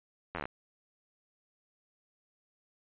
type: slowing click train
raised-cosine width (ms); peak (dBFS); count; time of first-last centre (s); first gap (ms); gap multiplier
0.5; -21; 9; 0.35-0.455; 11; 1.05
effects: resampled to 8000 Hz